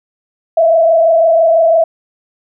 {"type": "tone with frequency modulation", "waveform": "sine", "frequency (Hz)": 659.3, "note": "E5", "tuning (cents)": 0, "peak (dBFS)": -6, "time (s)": [0.57, 1.84], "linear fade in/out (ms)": 5, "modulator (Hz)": 26, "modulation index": 0.85, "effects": []}